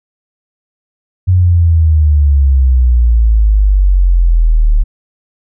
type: exponential sweep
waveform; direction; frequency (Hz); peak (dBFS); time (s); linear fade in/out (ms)
sine; down; 92.9 to 36.71; -5; 1.27-4.84; 20
effects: none